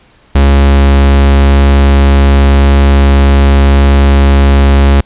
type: tone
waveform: 45% pulse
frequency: 69.3 Hz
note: C#2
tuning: in tune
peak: -3 dBFS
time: 0.35-5.01 s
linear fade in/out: 5 ms
effects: pink hiss -45 dBFS RMS until 5.05 s + resampled to 8000 Hz